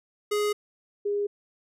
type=tone pair in turn; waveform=square / sine; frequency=416.4 / 408.5 Hz; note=G#4 / G#4; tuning=+5 / -29 cents; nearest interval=unison; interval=34 cents; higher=first; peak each=-24 / -24 dBFS; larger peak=neither; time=0.31-0.53 / 1.05-1.27 s; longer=neither; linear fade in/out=10 ms; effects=resampled to 32000 Hz